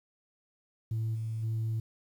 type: tone with level steps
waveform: sine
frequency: 111.7 Hz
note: A2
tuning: 27 cents sharp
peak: -27 / -31 / -27 dBFS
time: 0.91-1.8 s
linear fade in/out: 5 ms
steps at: 1.14 / 1.42 s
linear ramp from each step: 20 ms
effects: tanh soft clip ceiling -27 dBFS + 10-bit